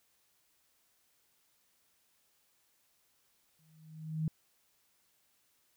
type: tone with exponential growth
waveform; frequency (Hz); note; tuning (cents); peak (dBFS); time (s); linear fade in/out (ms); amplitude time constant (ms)
sine; 157.4; D#3; +20; -28; 3.59-4.28; 2; 150
effects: white hiss -73 dBFS RMS until 5.76 s